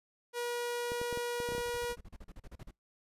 sawtooth tone, 480.5 Hz, B4, 48 cents flat, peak -30 dBFS, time 0.33-1.96 s, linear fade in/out 50 ms
clicks, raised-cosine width 2 ms, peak -28 dBFS, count 9, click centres 0.919 / 1.015 / 1.127 / 1.174 / 1.402 / 1.489 / 1.52 / 1.55 / 1.581 s
brown noise bursts, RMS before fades -47 dBFS, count 16, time 1.5-2.711 s, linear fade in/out 5 ms, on 41 ms, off 37 ms
effects noise-tail reverb RT60 0.2 s tail -25 dB re dry + resampled to 32000 Hz

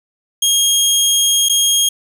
20% pulse tone with dropouts, 3255 Hz, G#7, 36 cents flat, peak -6 dBFS, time 0.42-1.89 s, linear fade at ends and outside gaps 5 ms, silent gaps 1.487-1.495 s, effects none

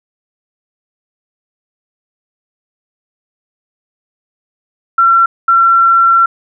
sine tone bursts at uneven times, 1358 Hz, F6, 49 cents flat, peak -5 dBFS, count 2, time 4.98-5.26 / 5.48-6.26 s, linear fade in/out 5 ms, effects none

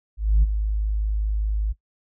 sine tone with ADSR envelope, 52.5 Hz, G#1, 19 cents sharp, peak -10 dBFS, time 0.17-1.73 s, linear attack 260 ms, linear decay 23 ms, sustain -10 dB, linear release 17 ms, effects noise-tail reverb RT60 0.1 s tail -18 dB re dry + tanh soft clip ceiling -11 dBFS

